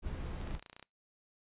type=noise; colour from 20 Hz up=brown; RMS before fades=-39 dBFS; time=0.02-0.6 s; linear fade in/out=50 ms
type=clicks; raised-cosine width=0.2 ms; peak=-32 dBFS; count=12; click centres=0.414 / 0.474 / 0.509 / 0.55 / 0.595 / 0.626 / 0.662 / 0.698 / 0.73 / 0.765 / 0.796 / 0.827 s
effects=noise-tail reverb RT60 0.2 s tail -24 dB re dry + resampled to 8000 Hz